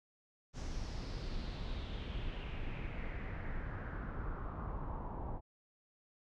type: noise with low-pass filter sweep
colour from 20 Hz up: brown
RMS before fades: -41 dBFS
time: 0.53-5.41 s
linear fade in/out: 50 ms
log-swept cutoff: 6200 to 850 Hz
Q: 3.5
effects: none